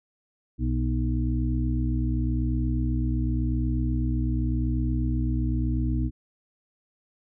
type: harmonic tone with a mistuned harmonic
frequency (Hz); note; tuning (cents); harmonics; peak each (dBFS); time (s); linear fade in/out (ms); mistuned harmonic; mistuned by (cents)
60.9; B1; -24; 1 / 2 / 4 / 5; -25 / -28 / -31 / -32; 0.58-6.11; 50; 5; +40
effects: none